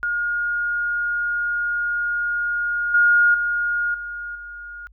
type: tone with level steps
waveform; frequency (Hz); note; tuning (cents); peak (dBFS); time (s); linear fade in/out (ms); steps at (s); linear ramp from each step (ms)
sine; 1427; F6; +37; -20 / -12 / -19 / -28 / -33; 0.03-4.87; 0; 2.94 / 3.34 / 3.94 / 4.35; 5
effects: added 50 Hz sine -48 dBFS peak until 4.92 s